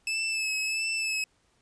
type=tone with vibrato; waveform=sawtooth; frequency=2611 Hz; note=E7; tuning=17 cents flat; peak=-24 dBFS; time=0.07-1.24 s; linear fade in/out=2 ms; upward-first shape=sine; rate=1.5 Hz; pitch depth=31 cents each way; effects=pink hiss -68 dBFS RMS until 1.61 s + resampled to 22050 Hz